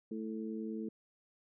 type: harmonic tone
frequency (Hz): 110.1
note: A2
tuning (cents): +2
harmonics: 2 / 3 / 4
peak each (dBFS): -39 / -43 / -45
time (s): 0.11-0.89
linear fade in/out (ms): 5
effects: none